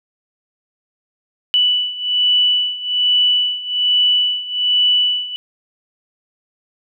sine beating tone pair, 2966 / 2967.2 Hz, F#7 / F#7, +4 / +4 cents, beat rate 1.2 Hz, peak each -18 / -15 dBFS, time 1.54-5.36 s, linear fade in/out 0 ms, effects none

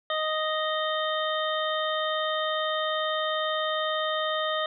harmonic tone with a mistuned harmonic, 622.3 Hz, D#5, in tune, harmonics 1 / 2 / 3 / 5 / 6, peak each -29 / -30 / -34 / -35 / -34 dBFS, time 0.1-4.66 s, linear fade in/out 2 ms, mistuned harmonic 6, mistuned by -34 cents, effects none

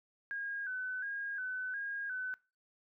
sine tone with vibrato, 1568 Hz, G6, in tune, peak -36 dBFS, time 0.31-2.34 s, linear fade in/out 0 ms, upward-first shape square, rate 1.4 Hz, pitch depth 66 cents each way, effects noise-tail reverb RT60 0.3 s tail -21 dB re dry

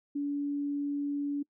sine tone, 286.3 Hz, D4, 44 cents flat, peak -29 dBFS, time 0.15-1.43 s, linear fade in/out 10 ms, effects noise-tail reverb RT60 0.1 s tail -24 dB re dry

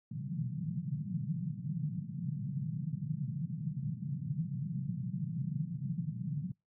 pink band-pass noise, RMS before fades -37 dBFS, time 0.11-6.52 s, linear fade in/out 5 ms, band 130 to 180 Hz, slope 48 dB/octave, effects noise-tail reverb RT60 0.2 s tail -26 dB re dry

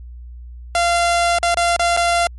sawtooth tone with dropouts, 690 Hz, F5, 21 cents flat, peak -10 dBFS, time 0.75-2.27 s, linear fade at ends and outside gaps 1 ms, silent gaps 1.386-1.429 / 1.544-1.571 / 1.764-1.795 / 1.966-1.973 s, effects added 60 Hz sine -32 dBFS peak until 2.38 s + MP3 48 kbps

